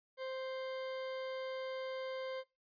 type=tone; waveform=40% pulse; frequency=523.3 Hz; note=C5; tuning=in tune; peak=-39 dBFS; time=0.17-2.44 s; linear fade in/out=50 ms; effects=noise-tail reverb RT60 0.2 s tail -18 dB re dry + resampled to 11025 Hz